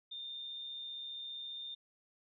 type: tone with amplitude modulation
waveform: sine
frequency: 3619 Hz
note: A7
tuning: 48 cents sharp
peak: -40 dBFS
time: 0.11-1.75 s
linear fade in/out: 10 ms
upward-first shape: sine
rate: 135 Hz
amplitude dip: 35%
effects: none